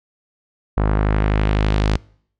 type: tone with low-pass filter sweep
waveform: sawtooth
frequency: 51.91 Hz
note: G#1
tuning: in tune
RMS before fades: -17 dBFS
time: 0.77-1.97 s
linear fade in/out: 5 ms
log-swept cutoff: 1200 to 5100 Hz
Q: 1.2
effects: noise-tail reverb RT60 0.6 s tail -25 dB re dry